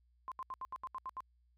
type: tone bursts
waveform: sine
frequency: 1045 Hz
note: C6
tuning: 2 cents flat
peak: -39 dBFS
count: 9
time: 0.28-1.205 s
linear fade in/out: 0 ms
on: 37 ms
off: 74 ms
effects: added 60 Hz sine -68 dBFS peak until 1.57 s